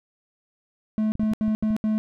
triangle tone bursts, 216.2 Hz, A3, 30 cents flat, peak -18 dBFS, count 5, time 0.98-1.98 s, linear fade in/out 0 ms, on 140 ms, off 75 ms
clicks, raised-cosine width 5 ms, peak -24 dBFS, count 6, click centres 1.154 / 1.233 / 1.316 / 1.48 / 1.636 / 1.706 s
effects none

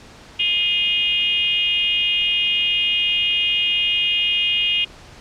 sine tone with frequency modulation, 2851 Hz, F7, 35 cents sharp, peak -16 dBFS, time 0.39-4.85 s, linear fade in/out 10 ms, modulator 376 Hz, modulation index 1, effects pink hiss -43 dBFS RMS until 5.2 s + low-pass 6000 Hz 12 dB/octave

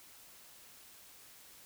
silence, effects white hiss -57 dBFS RMS until 1.65 s

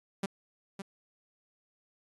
sawtooth tone with echo, 196.1 Hz, G3, 1 cent sharp, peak -26 dBFS, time 0.23-0.26 s, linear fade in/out 5 ms, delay 560 ms, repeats 1, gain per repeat -8 dB, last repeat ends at 0.82 s, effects AAC 32 kbps

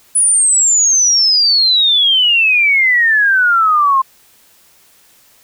sine exponential sweep, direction down, 10000 to 1046.5 Hz, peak -8 dBFS, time 0.15-4.02 s, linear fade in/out 10 ms, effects white hiss -49 dBFS RMS until 5.43 s

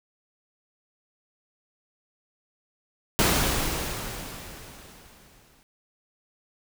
pink noise with exponential decay, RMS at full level -20 dBFS, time 3.19-5.63 s, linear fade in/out 0 ms, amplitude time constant 530 ms, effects none

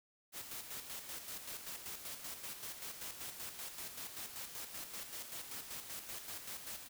white noise with tremolo, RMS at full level -45 dBFS, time 0.32-6.89 s, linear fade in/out 50 ms, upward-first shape square, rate 5.2 Hz, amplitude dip 50%, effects none

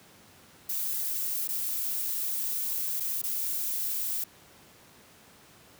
violet noise with dropouts, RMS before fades -31 dBFS, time 0.69-4.24 s, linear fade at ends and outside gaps 5 ms, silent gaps 1.476-1.488 / 3-3.004 / 3.218-3.237 s, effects pink hiss -55 dBFS RMS until 5.79 s + high-pass 100 Hz 12 dB/octave

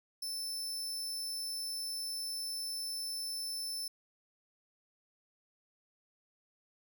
sawtooth tone, 5290 Hz, E8, 5 cents sharp, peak -34 dBFS, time 0.22-3.88 s, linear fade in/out 5 ms, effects none

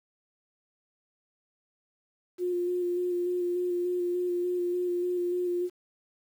sine tone with vibrato, 355.5 Hz, F4, 31 cents sharp, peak -26 dBFS, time 2.38-5.7 s, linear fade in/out 50 ms, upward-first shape square, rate 3.4 Hz, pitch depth 15 cents each way, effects 9-bit

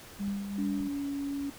sine tone with tremolo, 200.2 Hz, G3, 37 cents sharp, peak -29 dBFS, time 0.19-0.89 s, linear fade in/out 20 ms, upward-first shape triangle, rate 2.7 Hz, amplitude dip 55%
clicks, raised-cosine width 5 ms, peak -33 dBFS, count 2, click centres 0.28 / 0.808 s
sine tone with pitch glide, 286.4 to 281 Hz, D4 to C#4, -43 to +24 cents, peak -31 dBFS, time 0.58-1.5 s, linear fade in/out 5 ms, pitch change -33 cents, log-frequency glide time 0.76-1.08 s
effects pink hiss -49 dBFS RMS until 1.58 s

